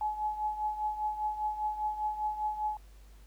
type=tone with tremolo; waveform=sine; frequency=850 Hz; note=G#5; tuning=40 cents sharp; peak=-27 dBFS; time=0.01-2.77 s; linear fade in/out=2 ms; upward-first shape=triangle; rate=5 Hz; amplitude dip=75%; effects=added 50 Hz sine -51 dBFS peak until 3.26 s + pink hiss -64 dBFS RMS until 3.26 s